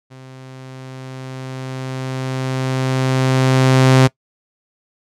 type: tone with level ramp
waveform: sawtooth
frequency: 130.81 Hz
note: C3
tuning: in tune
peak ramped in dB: -33 to -3 dBFS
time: 0.1-4.08 s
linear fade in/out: 20 ms
effects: noise-tail reverb RT60 0.1 s tail -21 dB re dry + low-pass 8000 Hz 12 dB/octave